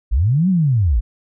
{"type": "linear two-way sweep", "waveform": "sine", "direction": "up then down", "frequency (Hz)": [44.97, 194.3, 44.97], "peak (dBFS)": -12, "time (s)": [0.11, 1.01], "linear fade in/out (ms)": 20, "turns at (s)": 0.49, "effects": []}